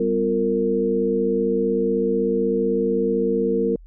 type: tone cluster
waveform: sine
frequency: 195.8 / 251.7 / 348.2 / 458.9 Hz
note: G3 / B3 / F4 / A#4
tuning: -2 / +33 / -5 / -27 cents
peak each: -25 / -26 / -26 / -20 dBFS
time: 0-3.76 s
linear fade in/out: 5 ms
effects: added 41 Hz sine -41 dBFS peak until 3.86 s